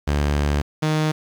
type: tone pair in turn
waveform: sawtooth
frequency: 72.7 / 154.89 Hz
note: D2 / D#3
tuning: -17 / -8 cents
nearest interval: octave + minor second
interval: 1309 cents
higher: second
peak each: -14 dBFS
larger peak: neither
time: 0.07-0.62 / 0.82-1.12 s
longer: first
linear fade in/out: 10 ms
effects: low-pass 7000 Hz 12 dB/octave + 7-bit